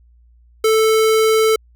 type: tone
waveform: square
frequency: 440 Hz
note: A4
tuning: in tune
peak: -12 dBFS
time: 0.64-1.56 s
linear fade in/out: 5 ms
effects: added 59 Hz sine -47 dBFS peak until 1.75 s